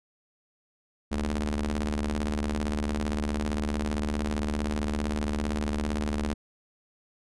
sawtooth ring-modulated tone, 75.4 Hz, D2, 46 cents sharp, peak -20 dBFS, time 1.11-6.34 s, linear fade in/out 10 ms, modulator 142 Hz, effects resampled to 24000 Hz

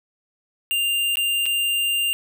square tone with dropouts, 2794 Hz, F7, in tune, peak -20 dBFS, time 0.71-2.13 s, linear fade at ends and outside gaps 0 ms, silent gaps 1.156-1.171 / 1.457-1.463 s, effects none

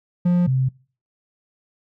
triangle / sine tone pair in turn, 176.6 / 130.71 Hz, F3 / C3, +20 / -1 cents, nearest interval perfect fourth, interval 521 cents, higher first, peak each -12 / -16 dBFS, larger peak first, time 0.25-0.47 / 0.47-0.69 s, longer neither, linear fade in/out 10 ms, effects noise-tail reverb RT60 0.4 s tail -24 dB re dry

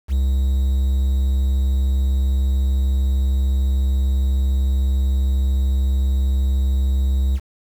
triangle tone with quantisation, 66.6 Hz, C2, 31 cents sharp, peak -13 dBFS, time 0.08-7.4 s, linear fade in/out 50 ms, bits 7, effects none

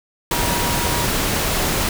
sine tone in noise, 955 Hz, A#5, 42 cents sharp, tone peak -26 dBFS, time 0.31-1.05 s, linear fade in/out 2 ms, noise pink, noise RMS -20 dBFS, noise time 0.31-1.89 s, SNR -9 dB, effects none

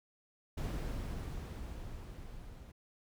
brown noise with level ramp, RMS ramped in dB -36 to -51 dBFS, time 0.57-2.72 s, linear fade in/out 10 ms, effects none

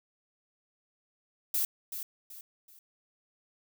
violet noise with echo, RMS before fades -29 dBFS, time 1.54-1.65 s, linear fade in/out 2 ms, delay 380 ms, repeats 3, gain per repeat -9 dB, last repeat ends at 2.79 s, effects none

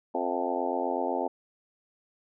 harmonic tone with a mistuned harmonic, 88 Hz, F2, 14 cents sharp, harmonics 3 / 4 / 5 / 6 / 7 / 8 / 9 / 10, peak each -35 / -35 / -35 / -35 / -35 / -35 / -35 / -35 dBFS, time 0.14-1.28 s, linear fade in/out 10 ms, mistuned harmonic 7, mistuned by +47 cents, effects none

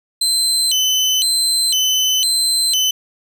30% pulse tone with vibrato, 3520 Hz, A7, in tune, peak -11 dBFS, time 0.21-2.91 s, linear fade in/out 5 ms, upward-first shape square, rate 0.99 Hz, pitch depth 260 cents each way, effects none

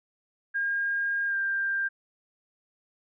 sine tone with pitch glide, 1617 to 1588.3 Hz, G#6 to G6, -47 to +22 cents, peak -25 dBFS, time 0.54-1.89 s, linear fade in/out 20 ms, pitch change -31 cents, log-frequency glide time 1.27-1.36 s, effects none

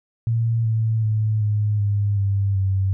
sine tone with pitch steps, 114.8 / 111.47 / 108.23 / 105.09 / 102.04 / 99.08 / 96.2 Hz, A#2 / A2 / A2 / G#2 / G#2 / G2 / G2, -26 / +23 / -28 / +21 / -30 / +19 / -32 cents, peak -17 dBFS, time 0.27-2.93 s, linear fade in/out 0 ms, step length 380 ms, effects none

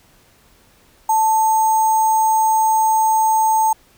sine tone with sample-and-hold, 880 Hz, A5, in tune, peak -12 dBFS, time 1.09-3.73 s, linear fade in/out 5 ms, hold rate 7350 Hz, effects pink hiss -53 dBFS RMS until 3.97 s

